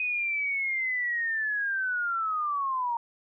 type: linear sweep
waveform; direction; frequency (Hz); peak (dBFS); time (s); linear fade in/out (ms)
sine; down; 2509 to 924; -26; 0-2.97; 2
effects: none